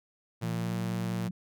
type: tone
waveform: sawtooth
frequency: 114.8 Hz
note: A#2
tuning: 26 cents flat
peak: -29 dBFS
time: 0.41-1.29 s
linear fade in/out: 20 ms
type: tone with pitch glide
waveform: sine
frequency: 168.7 to 179.77 Hz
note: E3 to F#3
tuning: +40 to -50 cents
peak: -32 dBFS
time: 0.43-1.31 s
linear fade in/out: 5 ms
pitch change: +110 cents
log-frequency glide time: 0.53-0.78 s
effects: none